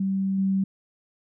sine tone with level steps, 192.9 Hz, G3, 28 cents flat, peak -22 / -20 dBFS, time 0-0.64 s, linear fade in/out 5 ms, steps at 0.38 s, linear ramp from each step 5 ms, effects none

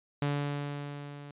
sawtooth tone with level ramp, 144 Hz, D3, 34 cents flat, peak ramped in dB -23 to -40 dBFS, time 0.22-1.31 s, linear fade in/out 2 ms, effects resampled to 8000 Hz

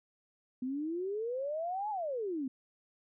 sine exponential two-way sweep, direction up then down, 247.5 to 870 to 250.6 Hz, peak -33 dBFS, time 0.62-2.48 s, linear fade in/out 5 ms, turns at 1.9 s, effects none

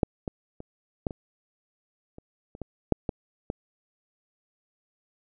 clicks, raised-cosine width 2 ms, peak -7 / -17 / -26 / -13 / -23 / -30 / -29 / -21 / -6 / -14 / -16 dBFS, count 11, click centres 0.032 / 0.278 / 0.604 / 1.068 / 1.108 / 2.184 / 2.551 / 2.617 / 2.923 / 3.092 / 3.501 s, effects none

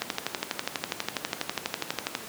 click train, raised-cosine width 0.2 ms, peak -9 dBFS, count 27, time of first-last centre 0.02-2.151 s, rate 12.2 Hz, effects pink hiss -40 dBFS RMS until 2.28 s + high-pass 200 Hz 12 dB/octave

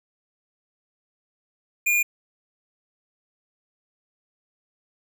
square tone, 2423 Hz, D#7, 47 cents flat, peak -19 dBFS, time 1.86-2.03 s, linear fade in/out 10 ms, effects none

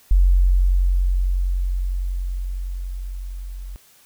sine tone with level ramp, 45.41 Hz, F#1, 32 cents flat, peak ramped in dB -10 to -30 dBFS, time 0.11-3.76 s, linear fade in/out 0 ms, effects white hiss -53 dBFS RMS until 4.05 s

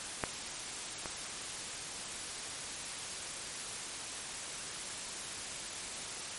clicks, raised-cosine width 0.5 ms, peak -15 / -23 dBFS, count 2, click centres 0.238 / 1.058 s, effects white hiss -41 dBFS RMS until 6.38 s + MP3 48 kbps

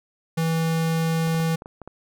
square tone, 163.2 Hz, E3, 17 cents flat, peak -21 dBFS, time 0.37-1.56 s, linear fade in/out 10 ms
clicks, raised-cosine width 1 ms, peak -24 dBFS, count 7, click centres 1.274 / 1.345 / 1.401 / 1.621 / 1.659 / 1.817 / 1.876 s
effects none

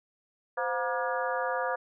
harmonic tone with a mistuned harmonic, 238.7 Hz, A#3, 41 cents sharp, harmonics 2 / 3 / 4 / 5 / 6 / 7, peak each -32 / -34 / -35 / -36 / -37 / -37 dBFS, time 0.57-1.76 s, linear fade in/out 10 ms, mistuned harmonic 2, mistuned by +140 cents, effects none

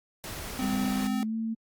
pink noise, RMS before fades -38 dBFS, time 0.24-1.07 s, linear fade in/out 0 ms
square tone, 258.1 Hz, C4, 23 cents flat, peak -30 dBFS, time 0.59-1.23 s, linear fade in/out 0 ms
sine tone with pitch glide, 200.9 to 224.2 Hz, G3 to A3, +43 to +33 cents, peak -28 dBFS, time 0.61-1.55 s, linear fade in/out 20 ms, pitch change +190 cents, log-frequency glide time 1.01-1.35 s
effects Opus 48 kbps

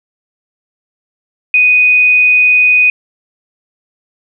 sine tone, 2489 Hz, D#7, in tune, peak -5 dBFS, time 1.54-2.9 s, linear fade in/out 2 ms, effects none

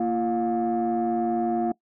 sine tone cluster, 231.8 / 342.7 / 711 Hz, A#3 / F4 / F5, -10 / -33 / +31 cents, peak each -25 dBFS, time 0-1.72 s, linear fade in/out 5 ms, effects noise-tail reverb RT60 0.1 s tail -22 dB re dry + tanh soft clip ceiling -17 dBFS

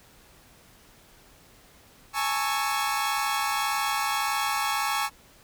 sawtooth chord, A major seventh, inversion third, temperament equal with one note detuned, 830.6 / 892.3 / 1108.7 / 1318.5 Hz, G#5 / A5 / C#6 / E6, 0 / +24 / 0 / 0 cents, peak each -26 / -29 / -25 / -29 dBFS, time 2.13-5.1 s, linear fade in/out 50 ms, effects pink hiss -55 dBFS RMS until 5.43 s

